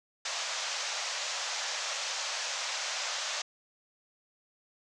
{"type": "band-pass noise", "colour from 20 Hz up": "white", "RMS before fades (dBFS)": -35, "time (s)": [0.25, 3.42], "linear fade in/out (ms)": 5, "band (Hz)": [530, 6900], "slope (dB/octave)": 48, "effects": []}